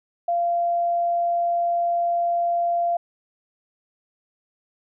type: tone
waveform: sine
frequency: 690 Hz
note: F5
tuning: 21 cents flat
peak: -19 dBFS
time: 0.28-2.97 s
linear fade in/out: 5 ms
effects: none